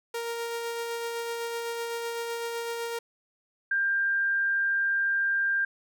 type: tone with tremolo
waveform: sawtooth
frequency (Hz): 466.2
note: A#4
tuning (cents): 0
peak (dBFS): -26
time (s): 0.14-2.99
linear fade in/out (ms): 5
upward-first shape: sine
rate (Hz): 7.9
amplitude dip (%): 25
type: tone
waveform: sine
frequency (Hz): 1593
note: G6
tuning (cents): +27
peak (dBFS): -23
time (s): 3.71-5.65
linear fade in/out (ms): 5
effects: none